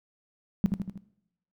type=tone with echo; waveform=sine; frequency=196 Hz; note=G3; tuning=in tune; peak=-17 dBFS; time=0.64-0.66 s; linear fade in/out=0 ms; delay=79 ms; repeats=4; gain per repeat=-5 dB; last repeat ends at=0.976 s; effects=noise-tail reverb RT60 0.8 s tail -18 dB re dry